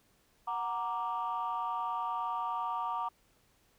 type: chord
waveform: sine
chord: Gb augmented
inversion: none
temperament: equal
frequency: 740 / 932.3 / 1174.7 Hz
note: Gb5 / Bb5 / D6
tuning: 0 / 0 / 0 cents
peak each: -38 / -34 / -35 dBFS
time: 0.47-3.09 s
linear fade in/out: 10 ms
effects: tanh soft clip ceiling -26 dBFS + pink hiss -69 dBFS RMS until 3.78 s